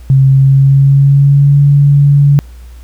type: tone with pitch glide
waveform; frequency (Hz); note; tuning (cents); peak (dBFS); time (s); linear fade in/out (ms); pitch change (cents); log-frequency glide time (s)
sine; 134.6 to 142.6; C3 to C#3; +49 to +49; -3; 0.1-2.39; 0; +100; 0.28-1.6
effects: added 60 Hz sine -29 dBFS peak until 2.83 s + pink hiss -46 dBFS RMS until 2.83 s